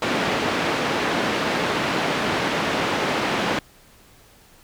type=band-pass noise; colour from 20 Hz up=pink; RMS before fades=-23 dBFS; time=0.02-3.59 s; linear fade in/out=2 ms; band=220 to 3100 Hz; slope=12 dB/octave; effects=pink hiss -52 dBFS RMS until 4.63 s